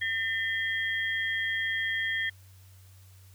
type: tone cluster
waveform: sine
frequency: 1809 / 2015 / 3250 Hz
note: A6 / B6 / G#7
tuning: +48 / +34 / -38 cents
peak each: -29 / -33 / -36 dBFS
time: 0.01-2.3 s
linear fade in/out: 10 ms
effects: added 94 Hz sine -51 dBFS peak until 3.34 s + white hiss -61 dBFS RMS until 3.34 s